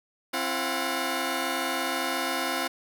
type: tone cluster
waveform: 10% pulse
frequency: 265.4 / 338.3 / 725 Hz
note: C4 / E4 / F#5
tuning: +25 / +45 / -35 cents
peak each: -23 dBFS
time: 0.33-2.68 s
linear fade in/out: 10 ms
effects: none